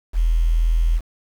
sine tone with quantisation, 41.2 Hz, E1, in tune, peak -14 dBFS, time 0.13-1.01 s, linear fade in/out 50 ms, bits 7, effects none

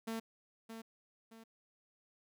sawtooth tone with echo, 225 Hz, A3, 39 cents sharp, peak -34 dBFS, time 0.07-0.2 s, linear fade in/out 10 ms, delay 620 ms, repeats 2, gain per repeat -8 dB, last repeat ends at 1.44 s, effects none

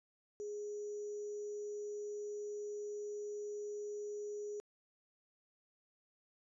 sine tone with sample-and-hold, 415.3 Hz, G#4, in tune, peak -40 dBFS, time 0.4-4.6 s, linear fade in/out 0 ms, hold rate 6300 Hz, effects resampled to 24000 Hz

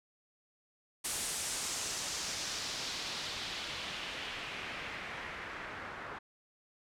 white noise with low-pass filter sweep, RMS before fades -40 dBFS, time 1.04-6.19 s, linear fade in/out 10 ms, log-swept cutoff 9600 to 1400 Hz, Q 1.6, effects none

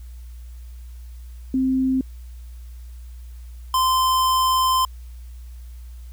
sine / square tone pair in turn, 261.6 / 1035.9 Hz, C4 / C6, 0 / -18 cents, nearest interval 2 octaves, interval 2382 cents, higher second, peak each -17 dBFS, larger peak neither, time 1.54-2.01 / 3.74-4.85 s, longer second, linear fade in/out 2 ms, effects added 60 Hz sine -35 dBFS peak until 6.12 s + white hiss -57 dBFS RMS until 6.12 s

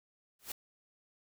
white noise with exponential growth, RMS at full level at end -35 dBFS, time 0.39-0.52 s, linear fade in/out 5 ms, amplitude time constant 28 ms, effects none

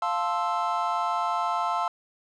triangle chord, F major seventh, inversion none, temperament equal, 698.5 / 880 / 1046.5 / 1318.5 Hz, F5 / A5 / C6 / E6, 0 / 0 / 0 / 0 cents, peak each -28 dBFS, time 0.02-1.88 s, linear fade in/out 2 ms, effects resampled to 22050 Hz

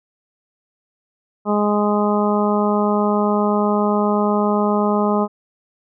harmonic tone, 207.7 Hz, G#3, in tune, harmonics 1 / 2 / 3 / 4 / 5 / 6, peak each -18 / -21 / -23 / -24 / -25 / -26 dBFS, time 1.45-5.28 s, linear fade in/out 50 ms, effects none

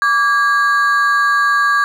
triangle ring-modulated tone, 1396.9 Hz, F6, in tune, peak -6 dBFS, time 0.02-1.84 s, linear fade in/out 0 ms, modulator 239 Hz, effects none

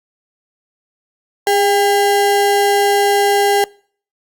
square ring-modulated tone, 604 Hz, D5, 48 cents sharp, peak -9 dBFS, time 1.47-3.64 s, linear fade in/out 0 ms, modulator 197 Hz, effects noise-tail reverb RT60 0.5 s tail -25 dB re dry + Opus 48 kbps

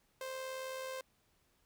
sawtooth tone with amplitude modulation, 523.3 Hz, C5, in tune, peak -35 dBFS, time 0.21-1.01 s, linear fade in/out 2 ms, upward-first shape sine, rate 78.9 Hz, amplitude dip 35%, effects pink hiss -74 dBFS RMS until 1.65 s

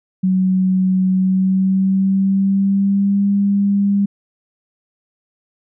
sine tone with pitch glide, 186.8 to 200.2 Hz, F#3 to G3, +17 to +37 cents, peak -12 dBFS, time 0.23-4.06 s, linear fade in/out 10 ms, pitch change +120 cents, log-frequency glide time 1.11-3.27 s, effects none

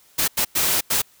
white noise bursts at uneven times, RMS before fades -20 dBFS, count 4, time 0.18-0.28 / 0.37-0.45 / 0.55-0.81 / 0.9-1.02 s, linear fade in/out 10 ms, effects white hiss -55 dBFS RMS until 1.2 s

